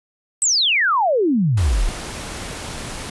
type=exponential sweep; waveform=sine; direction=down; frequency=8300 to 31.38 Hz; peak=-14 dBFS; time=0.42-1.89 s; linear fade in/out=0 ms
type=noise; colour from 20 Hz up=pink; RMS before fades=-30 dBFS; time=1.57-3.1 s; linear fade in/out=5 ms
effects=resampled to 24000 Hz

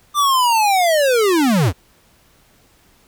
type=linear sweep; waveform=square; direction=down; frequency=1195 to 72.7 Hz; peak=-13 dBFS; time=0.14-1.73 s; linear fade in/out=50 ms; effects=pink hiss -54 dBFS RMS until 3.07 s

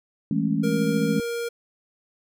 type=chord; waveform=sine; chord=A major seventh; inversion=second; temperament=just; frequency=165 / 206.2 / 220 / 275 Hz; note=E3 / G#3 / A3 / C#4; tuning=+2 / -12 / 0 / -14 cents; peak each=-26 dBFS; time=0.31-1.2 s; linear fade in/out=2 ms
type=tone; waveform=square; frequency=469.6 Hz; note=A#4; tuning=13 cents sharp; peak=-27 dBFS; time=0.63-1.49 s; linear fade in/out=10 ms
effects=none

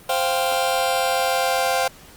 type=chord; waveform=sawtooth; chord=C suspended fourth; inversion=none; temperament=just; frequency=523.3 / 697.7 / 784.9 Hz; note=C5 / F5 / G5; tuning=0 / -2 / +2 cents; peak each=-19 dBFS; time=0.09-1.88 s; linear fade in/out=5 ms; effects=pink hiss -46 dBFS RMS until 2.16 s + Opus 32 kbps

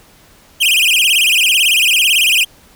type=tone with vibrato; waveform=45% pulse; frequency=2794 Hz; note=F7; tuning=in tune; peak=-9 dBFS; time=0.6-2.45 s; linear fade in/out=20 ms; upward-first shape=sine; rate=18 Hz; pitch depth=250 cents each way; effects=pink hiss -46 dBFS RMS until 2.75 s

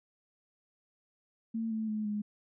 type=tone with pitch steps; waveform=sine; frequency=225.7 / 219.9 / 214.3 / 208.8 Hz; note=A3 / A3 / A3 / G#3; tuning=+44 / -1 / -45 / +10 cents; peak=-31 dBFS; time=1.54-2.22 s; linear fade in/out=10 ms; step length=170 ms; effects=none

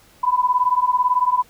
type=beating tone pair; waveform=sine; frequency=987.8 / 1005.8 Hz; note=B5 / B5; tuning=0 / +31 cents; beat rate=18 Hz; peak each=-18 dBFS; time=0.23-1.43 s; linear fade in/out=10 ms; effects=pink hiss -52 dBFS RMS until 1.49 s

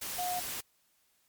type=tone in noise; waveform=sine; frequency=720 Hz; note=F#5; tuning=47 cents flat; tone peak=-32 dBFS; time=0.18-0.4 s; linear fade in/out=10 ms; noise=white; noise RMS=-38 dBFS; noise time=0.01-0.61 s; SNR=+3 dB; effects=white hiss -71 dBFS RMS until 1.28 s + MP3 96 kbps

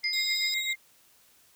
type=tone with tremolo; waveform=sine; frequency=2100 Hz; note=C7; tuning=6 cents sharp; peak=-26 dBFS; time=0.03-0.76 s; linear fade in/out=20 ms; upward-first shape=triangle; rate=7.8 Hz; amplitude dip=85%
type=tone; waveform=sine; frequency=4993 Hz; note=D#8; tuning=5 cents sharp; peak=-29 dBFS; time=0.04-0.54 s; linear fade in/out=0 ms
type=tone with vibrato; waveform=35% pulse; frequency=3794 Hz; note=A#7; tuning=30 cents sharp; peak=-30 dBFS; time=0.13-0.73 s; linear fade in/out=2 ms; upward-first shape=sine; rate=18 Hz; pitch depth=17 cents each way
effects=white hiss -61 dBFS RMS until 1.55 s

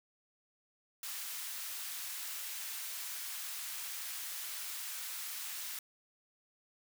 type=high-pass noise; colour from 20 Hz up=white; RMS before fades=-42 dBFS; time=1.03-5.79 s; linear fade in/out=2 ms; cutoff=1200 Hz; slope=12 dB/octave; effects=none

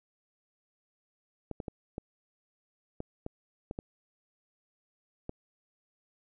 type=clicks; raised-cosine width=2 ms; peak=-23 dBFS; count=9; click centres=1.513 / 1.602 / 1.682 / 1.981 / 3.004 / 3.264 / 3.711 / 3.789 / 5.294 s; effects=none

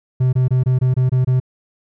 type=tone bursts; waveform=triangle; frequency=127.9 Hz; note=C3; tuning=39 cents flat; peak=-10 dBFS; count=8; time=0.2-1.401 s; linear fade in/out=10 ms; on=130 ms; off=23 ms; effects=none

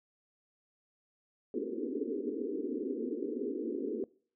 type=band-pass noise; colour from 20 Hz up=white; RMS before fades=-36 dBFS; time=1.54-4.04 s; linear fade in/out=2 ms; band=230 to 460 Hz; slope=96 dB/octave; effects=noise-tail reverb RT60 0.5 s tail -24 dB re dry

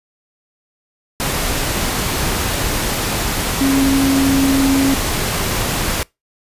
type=tone in noise; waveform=sine; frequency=271.7 Hz; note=C#4; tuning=35 cents flat; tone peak=-12 dBFS; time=3.61-4.94 s; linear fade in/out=0 ms; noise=pink; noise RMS=-19 dBFS; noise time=1.2-6.03 s; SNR=+4 dB; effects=noise-tail reverb RT60 0.2 s tail -24 dB re dry + resampled to 32000 Hz

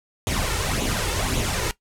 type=noise with flanger; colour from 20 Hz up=pink; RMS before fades=-24 dBFS; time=0.27-1.71 s; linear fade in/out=0 ms; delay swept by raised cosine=0.29 to 2.29 ms; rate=1.8 Hz; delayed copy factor=+0.6; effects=noise-tail reverb RT60 0.1 s tail -17 dB re dry + low-pass 11000 Hz 12 dB/octave

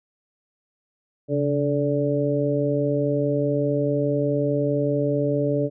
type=harmonic tone with a mistuned harmonic; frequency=144.8 Hz; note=D3; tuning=24 cents flat; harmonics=1 / 2 / 3 / 4; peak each=-25 / -25 / -25 / -25 dBFS; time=1.28-5.7 s; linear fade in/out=50 ms; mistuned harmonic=1; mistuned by=-75 cents; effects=none

